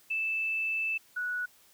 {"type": "tone pair in turn", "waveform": "sine", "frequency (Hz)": [2637, 1470.6], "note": ["E7", "F#6"], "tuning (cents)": [0, -11], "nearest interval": "minor seventh", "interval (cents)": 1011, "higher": "first", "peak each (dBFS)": [-28, -30], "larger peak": "first", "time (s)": [[0.1, 0.98], [1.16, 1.46]], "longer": "first", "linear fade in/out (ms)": 10, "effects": ["white hiss -61 dBFS RMS until 1.73 s"]}